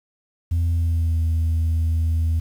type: tone with pitch glide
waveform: sine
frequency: 84.4 to 81.48 Hz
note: E2 to E2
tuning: +41 to -20 cents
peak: -15 dBFS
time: 0.51-2.4 s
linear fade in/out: 10 ms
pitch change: -61 cents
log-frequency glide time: 0.69-1.23 s
effects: tanh soft clip ceiling -16 dBFS + 8-bit